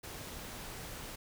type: noise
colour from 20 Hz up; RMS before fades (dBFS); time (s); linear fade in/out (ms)
pink; -45; 0.03-1.16; 10
effects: none